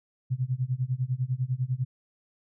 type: tone with tremolo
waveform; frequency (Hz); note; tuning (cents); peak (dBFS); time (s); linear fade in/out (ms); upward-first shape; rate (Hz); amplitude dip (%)
sine; 127.7; C3; -42; -22; 0.3-1.85; 20; sine; 10; 95
effects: none